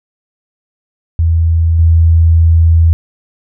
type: tone with level steps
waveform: sine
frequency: 82.41 Hz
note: E2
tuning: in tune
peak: -7 / -4 dBFS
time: 1.19-2.93 s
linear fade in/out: 0 ms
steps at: 1.79 s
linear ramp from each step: 2 ms
effects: none